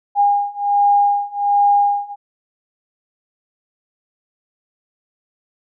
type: beating tone pair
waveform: sine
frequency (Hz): 812 / 813.3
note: G#5 / G#5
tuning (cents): -39 / -36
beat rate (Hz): 1.3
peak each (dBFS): -16 / -15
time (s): 0.15-2.16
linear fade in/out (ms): 50
effects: none